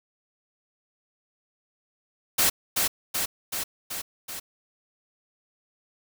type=noise with echo; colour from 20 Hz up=white; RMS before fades=-21 dBFS; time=2.38-2.5 s; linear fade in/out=10 ms; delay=380 ms; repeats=5; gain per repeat=-3 dB; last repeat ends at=4.4 s; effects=none